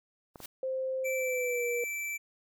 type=noise with exponential growth; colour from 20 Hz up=white; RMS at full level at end=-38 dBFS; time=0.34-0.46 s; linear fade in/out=5 ms; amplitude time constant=25 ms
type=clicks; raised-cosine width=1 ms; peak=-31 dBFS; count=2; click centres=0.358 / 0.403 s
type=tone with pitch glide; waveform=sine; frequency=523.3 to 479.9 Hz; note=C5 to B4; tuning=0 to -50 cents; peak=-30 dBFS; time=0.63-1.84 s; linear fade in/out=2 ms; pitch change=-150 cents; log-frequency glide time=1.14-1.64 s
type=tone; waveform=square; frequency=2328 Hz; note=D7; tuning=16 cents flat; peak=-34 dBFS; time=1.04-2.18 s; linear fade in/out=20 ms
effects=none